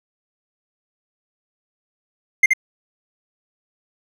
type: tone with echo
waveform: triangle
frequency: 2100 Hz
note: C7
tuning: 6 cents sharp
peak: -6 dBFS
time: 2.43-2.46 s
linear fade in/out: 5 ms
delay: 75 ms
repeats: 1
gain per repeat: -4 dB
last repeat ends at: 2.535 s
effects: none